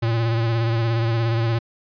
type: tone with vibrato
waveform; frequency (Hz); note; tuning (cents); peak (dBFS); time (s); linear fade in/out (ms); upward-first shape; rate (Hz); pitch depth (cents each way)
square; 115.1; A#2; -22; -19; 0.02-1.59; 10; sine; 17; 40
effects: resampled to 11025 Hz